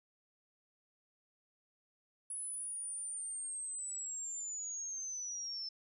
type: linear sweep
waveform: sine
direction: down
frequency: 10260 to 5274 Hz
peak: -39 dBFS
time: 2.3-5.69 s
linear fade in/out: 5 ms
effects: none